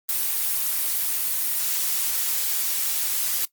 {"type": "noise with amplitude modulation", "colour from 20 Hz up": "blue", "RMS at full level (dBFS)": -23, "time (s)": [0.09, 3.45], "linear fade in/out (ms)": 0, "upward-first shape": "sine", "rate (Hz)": 268, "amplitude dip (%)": 25, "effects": ["noise-tail reverb RT60 0.1 s tail -19 dB re dry", "Opus 32 kbps"]}